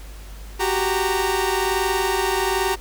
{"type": "tone cluster", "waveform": "sawtooth", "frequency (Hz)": [372.4, 393.6, 924], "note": ["F#4", "G4", "A#5"], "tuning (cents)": [11, 7, -16], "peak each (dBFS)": -20, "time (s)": [0.59, 2.76], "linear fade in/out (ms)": 20, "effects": ["added 50 Hz sine -35 dBFS peak until 2.8 s", "pink hiss -45 dBFS RMS until 2.8 s"]}